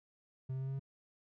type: tone with pitch steps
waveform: triangle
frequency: 130.81 / 132.1 / 133.4 / 134.72 / 136.05 Hz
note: C3 / C3 / C3 / C#3 / C#3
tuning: 0 / +17 / +34 / -49 / -32 cents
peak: -34 dBFS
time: 0.49-0.795 s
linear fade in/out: 10 ms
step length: 61 ms
effects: none